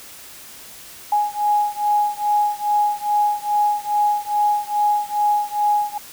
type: beating tone pair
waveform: sine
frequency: 830.6 / 833 Hz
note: G#5 / G#5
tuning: 0 / +5 cents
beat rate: 2.4 Hz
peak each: -19 / -20 dBFS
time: 1.12-5.98 s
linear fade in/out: 5 ms
effects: white hiss -40 dBFS RMS until 6.12 s